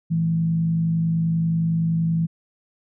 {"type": "tone with frequency modulation", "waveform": "sine", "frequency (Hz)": 164.81, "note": "E3", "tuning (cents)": 0, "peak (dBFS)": -18, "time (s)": [0.1, 2.27], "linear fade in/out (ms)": 20, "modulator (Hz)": 50.6, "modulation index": 0.33, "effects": []}